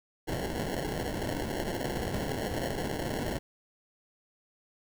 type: noise with sample-and-hold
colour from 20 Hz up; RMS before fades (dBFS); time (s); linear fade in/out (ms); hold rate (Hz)
white; -33; 0.27-3.39; 20; 1225
effects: none